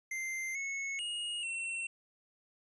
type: tone with pitch steps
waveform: square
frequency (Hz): 2087 / 2194 / 2868 / 2709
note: C7 / C#7 / F7 / E7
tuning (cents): -5 / -18 / +45 / +47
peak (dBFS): -36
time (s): 0.11-1.87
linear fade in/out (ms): 5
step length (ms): 440
effects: resampled to 22050 Hz